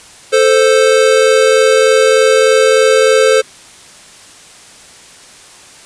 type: tone pair together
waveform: square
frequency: 440 / 523.3 Hz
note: A4 / C5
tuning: 0 / 0 cents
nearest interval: minor third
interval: 300 cents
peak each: -10 dBFS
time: 0.32-3.42 s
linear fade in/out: 20 ms
effects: white hiss -38 dBFS RMS until 5.85 s + resampled to 22050 Hz